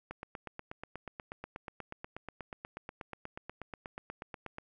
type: click train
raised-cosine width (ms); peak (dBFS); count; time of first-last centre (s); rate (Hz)
0.5; -26; 38; 0.11-4.584; 8.27
effects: none